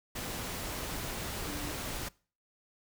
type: tone in noise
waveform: sine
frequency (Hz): 293.7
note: D4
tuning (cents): 0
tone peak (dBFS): -41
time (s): 1.47-1.72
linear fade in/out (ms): 10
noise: pink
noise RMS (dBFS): -38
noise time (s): 0.15-2.09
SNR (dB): -6
effects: noise-tail reverb RT60 0.4 s tail -23 dB re dry